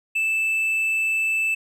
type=tone; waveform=triangle; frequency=2637 Hz; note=E7; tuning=in tune; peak=-18 dBFS; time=0.15-1.55 s; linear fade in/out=10 ms; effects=none